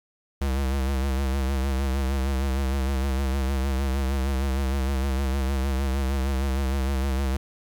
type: tone with vibrato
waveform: square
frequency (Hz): 67.2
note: C2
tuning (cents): +47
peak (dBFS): -23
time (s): 0.41-7.37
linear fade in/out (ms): 5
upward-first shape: sine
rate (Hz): 6.5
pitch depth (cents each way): 65
effects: 9-bit